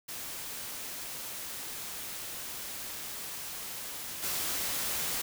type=noise with level steps; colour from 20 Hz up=white; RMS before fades=-40 / -33 dBFS; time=0.08-5.22 s; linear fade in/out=10 ms; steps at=4.22 s; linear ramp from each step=20 ms; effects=none